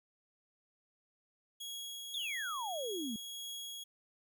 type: tone with tremolo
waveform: sawtooth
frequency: 3319 Hz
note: G#7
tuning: 2 cents flat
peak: -38 dBFS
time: 1.6-3.84 s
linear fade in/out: 10 ms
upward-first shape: triangle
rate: 1.7 Hz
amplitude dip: 25%
type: exponential sweep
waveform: sine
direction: down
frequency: 3675 to 208.7 Hz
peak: -37 dBFS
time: 2.14-3.16 s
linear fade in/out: 2 ms
effects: none